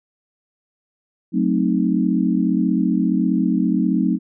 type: chord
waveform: sine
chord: F# diminished seventh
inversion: none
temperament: equal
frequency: 185 / 220 / 261.6 / 311.1 Hz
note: F#3 / A3 / C4 / Eb4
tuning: 0 / 0 / 0 / 0 cents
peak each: -20 / -21 / -21 / -22 dBFS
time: 1.32-4.19 s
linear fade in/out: 50 ms
effects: none